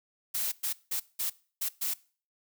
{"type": "noise bursts at uneven times", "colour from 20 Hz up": "blue", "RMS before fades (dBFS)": -31, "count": 6, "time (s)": [[0.34, 0.52], [0.63, 0.73], [0.91, 1], [1.19, 1.3], [1.61, 1.69], [1.81, 1.94]], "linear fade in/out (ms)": 10, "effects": ["noise-tail reverb RT60 0.4 s tail -21 dB re dry"]}